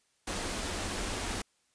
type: band-stop noise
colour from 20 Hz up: pink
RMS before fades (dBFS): -35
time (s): 0.27-1.42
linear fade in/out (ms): 5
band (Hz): 110 to 170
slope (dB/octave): 96
effects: white hiss -72 dBFS RMS until 1.74 s + resampled to 22050 Hz